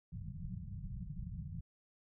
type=low-pass noise; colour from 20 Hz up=white; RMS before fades=-44 dBFS; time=0.12-1.61 s; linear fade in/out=10 ms; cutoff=190 Hz; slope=96 dB/octave; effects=none